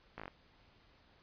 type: slowing click train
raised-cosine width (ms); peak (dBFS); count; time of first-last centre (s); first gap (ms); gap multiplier
0.5; -29; 6; 0.18-0.28; 17; 1.08
effects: pink hiss -66 dBFS RMS until 1.22 s + resampled to 11025 Hz

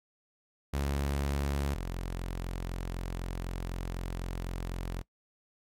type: tone pair in turn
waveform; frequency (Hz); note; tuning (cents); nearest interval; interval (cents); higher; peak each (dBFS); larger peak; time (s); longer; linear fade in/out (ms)
sawtooth; 70.2 / 43.97; C#2 / F1; +22 / +13; minor sixth; 809; first; -25 / -30; first; 0.73-1.75 / 1.75-5.02; second; 10
effects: noise-tail reverb RT60 0.1 s tail -22 dB re dry + MP3 64 kbps

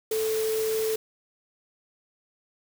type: tone in noise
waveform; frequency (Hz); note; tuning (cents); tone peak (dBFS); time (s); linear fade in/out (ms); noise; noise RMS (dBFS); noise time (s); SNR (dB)
sine; 439.6; A4; -2; -24; 0.11-0.96; 5; white; -35; 0.11-0.96; +8
effects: none

